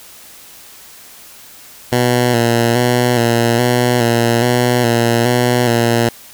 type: tone with vibrato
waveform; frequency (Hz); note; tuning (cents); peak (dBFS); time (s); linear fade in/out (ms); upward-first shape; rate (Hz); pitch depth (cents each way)
10% pulse; 120; B2; -49; -3; 1.92-6.09; 5; square; 1.2; 40
effects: white hiss -39 dBFS RMS until 6.33 s